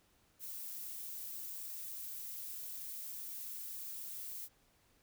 violet noise, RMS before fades -45 dBFS, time 0.39-4.49 s, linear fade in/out 50 ms, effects pink hiss -71 dBFS RMS until 5.02 s

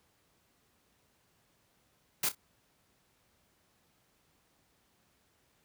white noise with echo, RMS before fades -30 dBFS, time 2.23-2.29 s, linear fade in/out 5 ms, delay 30 ms, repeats 2, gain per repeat -13 dB, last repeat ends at 2.35 s, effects pink hiss -71 dBFS RMS until 5.64 s + high-pass 60 Hz 12 dB/octave

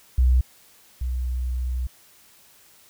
sine tone pair in turn, 62.8 / 62.46 Hz, B1 / B1, +30 / +20 cents, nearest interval unison, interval 10 cents, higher first, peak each -14 / -23 dBFS, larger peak first, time 0.18-0.41 / 1.01-1.87 s, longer second, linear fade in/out 5 ms, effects white hiss -54 dBFS RMS until 2.89 s

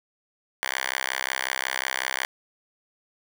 5% pulse tone with high-pass filter, 65.5 Hz, C2, 2 cents sharp, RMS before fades -29 dBFS, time 0.63-2.25 s, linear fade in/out 0 ms, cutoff 1400 Hz, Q 1.8, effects none

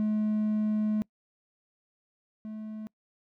triangle tone pair in turn, 213.6 / 216.2 Hz, G#3 / A3, +49 / -30 cents, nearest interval unison, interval 21 cents, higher second, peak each -22 / -34 dBFS, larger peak first, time 0-1.02 / 2.45-2.87 s, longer first, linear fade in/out 0 ms, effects noise-tail reverb RT60 0.1 s tail -25 dB re dry + tanh soft clip ceiling -18 dBFS

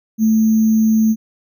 sine tone with sample-and-hold, 220 Hz, A3, in tune, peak -10 dBFS, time 0.18-1.16 s, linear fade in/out 50 ms, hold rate 6300 Hz, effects none

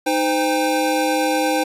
square tone cluster, 310.7 / 515 / 799 Hz, D#4 / C5 / G5, -2 / -28 / +33 cents, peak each -22 dBFS, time 0.06-1.64 s, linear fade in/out 10 ms, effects resampled to 32000 Hz

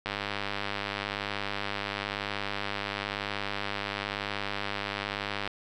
click train, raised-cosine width 0.3 ms, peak -15 dBFS, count 548, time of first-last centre 0.06-5.476 s, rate 101 Hz, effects none

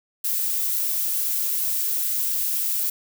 violet noise, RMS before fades -24 dBFS, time 0.24-2.9 s, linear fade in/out 5 ms, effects none

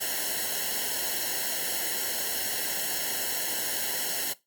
white noise with comb filter, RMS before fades -30 dBFS, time 0-4.34 s, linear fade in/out 20 ms, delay 0.83 ms, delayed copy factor -1, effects noise-tail reverb RT60 0.2 s tail -18 dB re dry + Opus 48 kbps

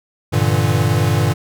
square chord, E half-diminished seventh, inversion first, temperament equal, 98 / 116.54 / 146.83 / 164.81 Hz, G2 / Bb2 / D3 / E3, 0 / 0 / 0 / 0 cents, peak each -19 / -18 / -20 / -24 dBFS, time 0.32-1.34 s, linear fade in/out 20 ms, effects none

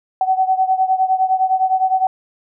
sine beating tone pair, 752 / 761.8 Hz, F#5 / G5, +28 / -50 cents, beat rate 9.8 Hz, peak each -15 / -18 dBFS, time 0.21-2.07 s, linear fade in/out 2 ms, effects none

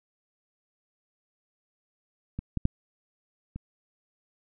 clicks, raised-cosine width 5 ms, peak -20 / -15 / -10 / -24 dBFS, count 4, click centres 2.39 / 2.573 / 2.654 / 3.56 s, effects none

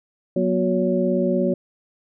sine tone cluster, 183.4 / 240.2 / 365.1 / 562 Hz, F#3 / B3 / F#4 / C#5, -15 / -48 / -23 / +24 cents, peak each -23 dBFS, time 0.36-1.54 s, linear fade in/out 5 ms, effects none

